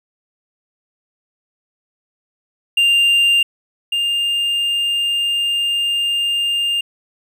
triangle tone pair in turn, 2794 / 2806 Hz, F7 / F7, 0 / +8 cents, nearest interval unison, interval 8 cents, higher second, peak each -9 / -14 dBFS, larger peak first, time 2.77-3.43 / 3.92-6.81 s, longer second, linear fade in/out 5 ms, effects none

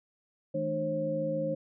sine tone cluster, 160.1 / 214.6 / 301.7 / 537 Hz, D#3 / A3 / D4 / C5, +50 / -43 / +47 / +45 cents, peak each -36 / -39 / -37 / -30 dBFS, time 0.54-1.55 s, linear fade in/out 10 ms, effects none

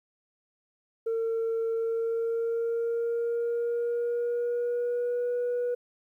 sine tone with pitch glide, 454.3 to 486.9 Hz, A#4 to B4, -45 to -25 cents, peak -24 dBFS, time 1.06-5.75 s, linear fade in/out 10 ms, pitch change +120 cents, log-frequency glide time 1.71-5.31 s, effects tanh soft clip ceiling -24 dBFS + 11-bit

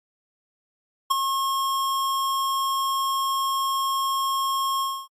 square tone with ADSR envelope, 1080 Hz, C#6, 45 cents flat, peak -16 dBFS, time 1.1-5.08 s, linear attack 13 ms, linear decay 14 ms, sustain -7 dB, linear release 270 ms, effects AAC 64 kbps

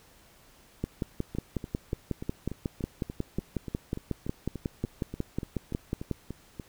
two click trains, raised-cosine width 3 ms, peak -16 / -23 dBFS, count 30 / 19, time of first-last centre 0.84-6.113 / 1.35-6.598 s, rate 5.5 / 3.43 Hz, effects pink hiss -58 dBFS RMS until 6.68 s

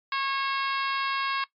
harmonic tone with a mistuned harmonic, 546 Hz, C#5, 26 cents flat, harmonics 2 / 3 / 4 / 5 / 6 / 7 / 8 / 9, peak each -29 / -33 / -35 / -37 / -39 / -40 / -41 / -42 dBFS, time 0.12-1.44 s, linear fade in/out 2 ms, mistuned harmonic 5, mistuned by -18 cents, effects noise-tail reverb RT60 0.1 s tail -17 dB re dry + MP3 48 kbps

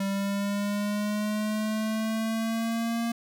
square linear sweep, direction up, 195.6 to 233.1 Hz, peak -27 dBFS, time 0-3.12 s, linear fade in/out 5 ms, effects none

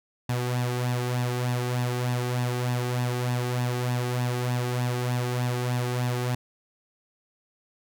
sawtooth tone with flanger, 123.47 Hz, B2, in tune, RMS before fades -27 dBFS, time 0.29-6.35 s, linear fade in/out 5 ms, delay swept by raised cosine 1.1 to 2.6 ms, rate 3.3 Hz, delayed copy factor +0.6, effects none

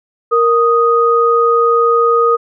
sine tone pair together, 466.2 / 1244.6 Hz, A#4 / D#6, 0 / 0 cents, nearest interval octave + perfect fourth, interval 1700 cents, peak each -11 dBFS, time 0.31-2.37 s, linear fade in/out 20 ms, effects none

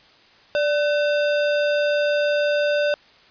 sine tone with sample-and-hold, 587 Hz, D5, 1 cent flat, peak -17 dBFS, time 0.55-2.94 s, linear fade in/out 0 ms, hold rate 2100 Hz, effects white hiss -52 dBFS RMS until 3.3 s + resampled to 11025 Hz

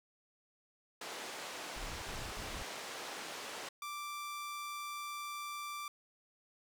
pink band-pass noise, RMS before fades -45 dBFS, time 1.01-3.69 s, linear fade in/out 5 ms, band 440 to 7500 Hz, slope 12 dB/octave
brown noise bursts, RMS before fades -46 dBFS, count 3, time 1.76-2.628 s, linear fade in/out 5 ms, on 260 ms, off 44 ms
sawtooth tone, 1174.7 Hz, D6, in tune, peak -37 dBFS, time 3.82-5.88 s, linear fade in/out 2 ms
effects none

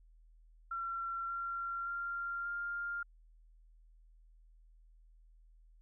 sine tone with pitch steps, 1362 / 1374.6 / 1387.4 / 1400.3 Hz, F6 / F6 / F6 / F6, -44 / -28 / -12 / +4 cents, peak -36 dBFS, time 0.71-3.03 s, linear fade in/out 5 ms, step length 580 ms, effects added 40 Hz sine -59 dBFS peak until 5.81 s

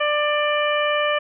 harmonic tone, 593 Hz, D5, 17 cents sharp, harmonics 1 / 2 / 3 / 4 / 5, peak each -21 / -24 / -26 / -27 / -28 dBFS, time 0-1.19 s, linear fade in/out 10 ms, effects none

